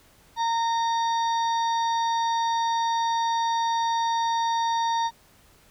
harmonic tone with a mistuned harmonic, 920 Hz, A#5, 23 cents flat, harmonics 1 / 2 / 4 / 5 / 6, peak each -22 / -37 / -35 / -42 / -41 dBFS, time 0.36-5.11 s, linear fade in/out 50 ms, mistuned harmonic 6, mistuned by +61 cents, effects pink hiss -57 dBFS RMS until 5.7 s

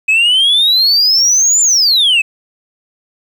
sine exponential two-way sweep, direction up then down, 2526 to 7240 to 2526 Hz, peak -5 dBFS, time 0.08-2.22 s, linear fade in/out 10 ms, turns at 1.61 s, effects tanh soft clip ceiling -6 dBFS + 7-bit

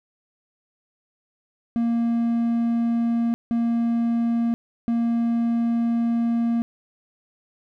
triangle tone bursts at uneven times, 233.1 Hz, A#3, in tune, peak -17 dBFS, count 3, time 1.76-3.34 / 3.51-4.54 / 4.88-6.62 s, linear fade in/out 0 ms, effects none

